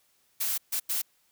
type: noise bursts at uneven times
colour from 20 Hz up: blue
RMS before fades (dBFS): -29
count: 3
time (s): 0.4-0.58 / 0.72-0.8 / 0.89-1.02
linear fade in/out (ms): 10
effects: white hiss -68 dBFS RMS until 1.31 s